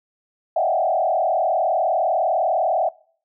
sine tone with frequency modulation, 698.5 Hz, F5, in tune, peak -16 dBFS, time 0.56-2.89 s, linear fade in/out 5 ms, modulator 39.9 Hz, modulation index 2.1, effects noise-tail reverb RT60 0.5 s tail -23 dB re dry

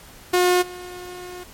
sawtooth tone with level steps, 359.8 Hz, F#4, 48 cents flat, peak -11 / -30 dBFS, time 0.33-1.44 s, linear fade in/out 10 ms, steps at 0.61 s, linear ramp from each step 20 ms, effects pink hiss -45 dBFS RMS until 1.53 s + MP3 64 kbps

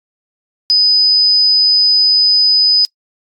sine tone, 4999 Hz, D#8, 7 cents sharp, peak -7 dBFS, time 0.7-2.85 s, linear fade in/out 0 ms, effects noise-tail reverb RT60 0.1 s tail -24 dB re dry + AAC 64 kbps

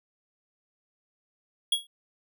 square tone with exponential decay, 3322 Hz, G#7, in tune, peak -19 dBFS, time 1.72-1.87 s, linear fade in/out 5 ms, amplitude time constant 31 ms, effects none

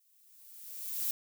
violet noise with exponential growth, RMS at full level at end -31 dBFS, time 0-1.11 s, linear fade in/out 2 ms, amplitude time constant 240 ms, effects none

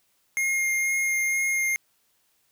square tone with vibrato, 2132 Hz, C7, 32 cents sharp, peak -23 dBFS, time 0.37-1.76 s, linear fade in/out 0 ms, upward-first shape sine, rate 2.1 Hz, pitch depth 10 cents each way, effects white hiss -68 dBFS RMS until 2.51 s

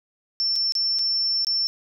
sine tone with dropouts, 5390 Hz, E8, 38 cents sharp, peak -20 dBFS, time 0.4-1.67 s, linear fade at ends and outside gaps 0 ms, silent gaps 0.556-0.561 / 0.722-0.752 / 0.987-0.992 / 1.447-1.469 s, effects none

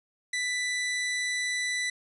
sawtooth tone, 1984 Hz, B6, 7 cents sharp, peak -24 dBFS, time 0.33-1.9 s, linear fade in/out 5 ms, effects resampled to 24000 Hz

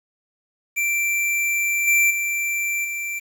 square tone with level steps, 2349 Hz, D7, in tune, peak -20 / -15 / -22 / -26 dBFS, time 0.76-3.2 s, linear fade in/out 20 ms, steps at 1.87 / 2.1 / 2.84 s, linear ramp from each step 10 ms, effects 8-bit

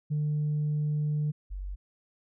sine tone pair in turn, 150 / 47.36 Hz, D3 / F#1, +37 / +41 cents, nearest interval octave + minor sixth, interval 1996 cents, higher first, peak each -24 / -33 dBFS, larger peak first, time 0.1-1.32 / 1.5-1.76 s, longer first, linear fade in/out 20 ms, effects tanh soft clip ceiling -23 dBFS

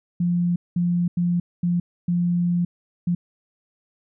sine tone bursts at uneven times, 174.61 Hz, F3, in tune, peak -18 dBFS, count 6, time 0.2-0.56 / 0.76-1.08 / 1.17-1.4 / 1.63-1.8 / 2.08-2.65 / 3.07-3.15 s, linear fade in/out 5 ms, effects none

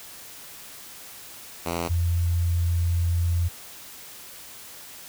5% pulse / sine tone pair in turn, 85.1 / 85.74 Hz, F2 / F2, -44 / -31 cents, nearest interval unison, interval 13 cents, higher second, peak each -15 / -20 dBFS, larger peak first, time 1.65-1.89 / 1.89-3.49 s, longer second, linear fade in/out 20 ms, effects white hiss -43 dBFS RMS until 5.08 s

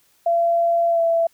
sine tone with pitch glide, 680 to 667.5 Hz, F5 to E5, -46 to +22 cents, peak -15 dBFS, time 0.26-1.27 s, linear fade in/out 5 ms, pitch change -32 cents, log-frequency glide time 0.89-1.01 s, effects white hiss -60 dBFS RMS until 1.33 s

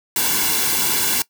white noise with comb filter, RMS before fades -19 dBFS, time 0.16-1.22 s, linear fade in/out 2 ms, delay 1.6 ms, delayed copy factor -0.75, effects noise-tail reverb RT60 0.1 s tail -20 dB re dry

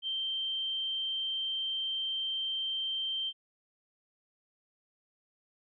sine tone, 3136 Hz, G7, in tune, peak -31 dBFS, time 0.02-3.33 s, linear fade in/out 50 ms, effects none

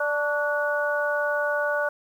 harmonic tone with a mistuned harmonic, 293.7 Hz, D4, in tune, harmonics 2 / 3 / 4 / 5, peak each -25 / -33 / -33 / -26 dBFS, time 0-1.89 s, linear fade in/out 5 ms, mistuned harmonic 4, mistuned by -49 cents, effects 9-bit

